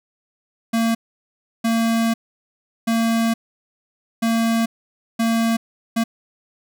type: tone bursts at uneven times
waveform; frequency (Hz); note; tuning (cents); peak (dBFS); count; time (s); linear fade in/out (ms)
square; 228; A#3; -38; -17; 6; 0.73-0.95 / 1.64-2.14 / 2.87-3.34 / 4.22-4.66 / 5.19-5.57 / 5.96-6.04; 10
effects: none